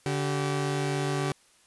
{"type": "tone pair together", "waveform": "sawtooth", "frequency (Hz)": [143.7, 383.6], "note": ["D3", "G4"], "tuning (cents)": [-37, -37], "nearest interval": "octave + perfect fourth", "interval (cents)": 1700, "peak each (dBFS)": [-24, -27], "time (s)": [0.06, 1.32], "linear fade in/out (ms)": 0, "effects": ["white hiss -61 dBFS RMS until 1.66 s", "resampled to 24000 Hz"]}